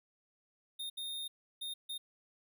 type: tone bursts at uneven times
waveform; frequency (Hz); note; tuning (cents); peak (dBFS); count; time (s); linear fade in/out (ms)
square; 3676; A#7; -25; -39; 4; 0.79-0.9 / 0.97-1.28 / 1.61-1.74 / 1.89-1.98; 10
effects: none